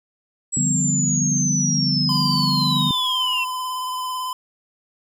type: linear sweep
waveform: sine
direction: down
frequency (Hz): 7810 to 2654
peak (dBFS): -20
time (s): 0.52-3.45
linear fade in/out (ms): 20
type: chord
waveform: sine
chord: G dominant seventh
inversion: second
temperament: equal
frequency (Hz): 146.83 / 174.61 / 196 / 246.9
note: D3 / F3 / G3 / B3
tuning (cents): 0 / 0 / 0 / 0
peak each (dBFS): -23 / -25 / -27 / -25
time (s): 0.57-2.91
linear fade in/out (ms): 2
type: tone with vibrato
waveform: square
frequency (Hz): 1016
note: B5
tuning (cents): +49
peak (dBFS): -25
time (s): 2.09-4.33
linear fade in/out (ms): 2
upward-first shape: sine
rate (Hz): 18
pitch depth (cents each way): 21
effects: none